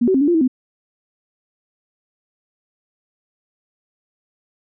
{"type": "tone with pitch steps", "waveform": "sine", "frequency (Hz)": [239.5, 378.4, 266.4, 288.8, 346.9, 321.4, 256], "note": ["A#3", "F#4", "C4", "D4", "F4", "E4", "C4"], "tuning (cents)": [47, 39, 31, -29, -12, -44, -38], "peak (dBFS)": -12, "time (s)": [0.01, 0.479], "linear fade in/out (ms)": 10, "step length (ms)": 67, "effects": []}